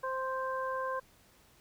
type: harmonic tone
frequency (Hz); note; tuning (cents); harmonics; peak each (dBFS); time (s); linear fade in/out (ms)
523.3; C5; 0; 1 / 2 / 3; -36 / -35 / -41; 0.03-1; 10
effects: pink hiss -63 dBFS RMS until 1.6 s

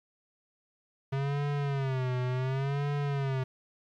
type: tone with vibrato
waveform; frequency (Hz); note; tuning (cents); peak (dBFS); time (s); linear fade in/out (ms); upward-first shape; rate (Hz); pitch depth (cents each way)
square; 134.7; C#3; -49; -29; 1.12-3.44; 10; sine; 0.69; 120
effects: low-pass 3000 Hz 12 dB/octave + 11-bit

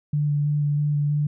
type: tone with vibrato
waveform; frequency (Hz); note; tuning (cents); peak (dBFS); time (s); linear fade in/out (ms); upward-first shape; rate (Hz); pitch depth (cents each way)
sine; 146.83; D3; 0; -19; 0.13-1.27; 5; square; 3.1; 11
effects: none

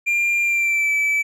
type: tone with pitch glide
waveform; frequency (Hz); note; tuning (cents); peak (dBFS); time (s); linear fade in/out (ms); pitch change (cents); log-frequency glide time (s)
triangle; 2392 to 2308; D7 to D7; +31 to -31; -15; 0.06-1.23; 20; -62; 0.42-0.93
effects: none

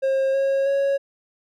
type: tone with pitch steps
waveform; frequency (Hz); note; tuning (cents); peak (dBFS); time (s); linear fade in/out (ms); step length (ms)
triangle; 536 / 544.7 / 553.6; C5 / C#5 / C#5; +42 / -30 / -2; -16; 0.02-0.98; 20; 320
effects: none

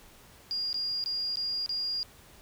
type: tone with dropouts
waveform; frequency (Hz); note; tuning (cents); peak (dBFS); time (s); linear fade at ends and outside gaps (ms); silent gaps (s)
sine; 4831; D8; +48; -29; 0.51-2.03; 0; 0.729-0.743 / 1.04-1.06 / 1.357-1.371 / 1.661-1.693
effects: pink hiss -55 dBFS RMS until 2.41 s

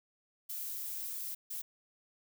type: noise bursts at uneven times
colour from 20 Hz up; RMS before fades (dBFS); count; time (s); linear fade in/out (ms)
violet; -40; 2; 0.49-1.35 / 1.5-1.62; 10
effects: none

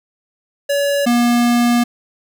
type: tone pair in turn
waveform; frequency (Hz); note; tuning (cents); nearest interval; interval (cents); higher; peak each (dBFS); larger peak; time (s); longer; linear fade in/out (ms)
square; 567 / 239.4; C#5 / A#3; +39 / +46; octave + minor third; 1493; first; -15 / -12; second; 0.69-1.06 / 1.06-1.84; second; 10
effects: none

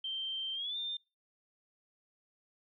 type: tone with pitch glide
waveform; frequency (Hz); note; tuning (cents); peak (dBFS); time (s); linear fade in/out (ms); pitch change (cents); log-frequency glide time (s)
sine; 3136 to 3602; G7 to A7; 0 to +40; -35; 0.04-0.97; 5; +240; 0.54-0.77
effects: noise-tail reverb RT60 0.3 s tail -25 dB re dry

